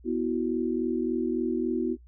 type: chord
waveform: sine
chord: B suspended fourth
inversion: none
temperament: equal with one note detuned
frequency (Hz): 246.9 / 326.4 / 370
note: B3 / E4 / F#4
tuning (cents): 0 / -17 / 0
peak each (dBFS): -29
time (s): 0.04-1.97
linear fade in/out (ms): 50
effects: noise-tail reverb RT60 0.1 s tail -19 dB re dry + added 60 Hz sine -49 dBFS peak until 2.07 s